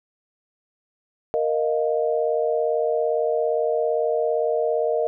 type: chord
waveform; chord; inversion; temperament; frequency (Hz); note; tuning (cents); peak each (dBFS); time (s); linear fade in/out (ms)
sine; Bb suspended fourth; none; just; 466.2 / 621.6 / 699.2; Bb4 / Eb5 / F5; 0 / -2 / +2; -22 / -23 / -28; 1.34-5.07; 0
effects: none